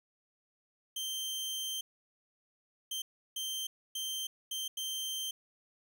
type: tone bursts at uneven times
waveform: sawtooth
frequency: 3136 Hz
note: G7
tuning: in tune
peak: -32 dBFS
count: 6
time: 0.96-1.81 / 2.91-3.02 / 3.36-3.67 / 3.95-4.27 / 4.51-4.68 / 4.77-5.31 s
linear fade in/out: 5 ms
effects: none